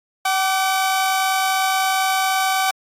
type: tone pair together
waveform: sawtooth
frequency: 760.7 / 1166 Hz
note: F#5 / D6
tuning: +48 / -13 cents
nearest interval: perfect fifth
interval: 739 cents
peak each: -14 / -20 dBFS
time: 0.25-2.71 s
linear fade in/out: 5 ms
effects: AAC 48 kbps